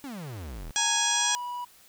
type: exponential sweep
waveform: 45% pulse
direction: down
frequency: 295.3 to 34.71 Hz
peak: -36 dBFS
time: 0.04-0.71 s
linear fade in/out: 0 ms
type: harmonic tone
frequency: 830.6 Hz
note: G#5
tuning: in tune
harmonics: 1 / 2 / 3 / 4 / 5 / 6 / 7 / 8 / 9 / 10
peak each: -36 / -32 / -36 / -29 / -38 / -37 / -28 / -37 / -32 / -38 dBFS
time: 0.76-1.35 s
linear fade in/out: 0 ms
type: tone with pitch glide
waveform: triangle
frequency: 916 to 976.1 Hz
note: A#5 to B5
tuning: -31 to -21 cents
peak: -30 dBFS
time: 0.77-1.65 s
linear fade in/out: 10 ms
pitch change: +110 cents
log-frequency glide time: 0.99-1.38 s
effects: white hiss -56 dBFS RMS until 1.88 s